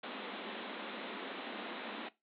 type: band-pass noise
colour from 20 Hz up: pink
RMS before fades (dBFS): -44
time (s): 0.03-2.09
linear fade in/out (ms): 5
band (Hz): 200 to 3900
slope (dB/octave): 96
effects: noise-tail reverb RT60 0.2 s tail -18 dB re dry